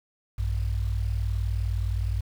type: tone pair together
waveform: sine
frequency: 58.39 / 98 Hz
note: A#1 / G2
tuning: +4 / 0 cents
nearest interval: major sixth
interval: 896 cents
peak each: -26 / -28 dBFS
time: 0.38-2.21 s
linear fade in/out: 10 ms
effects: 8-bit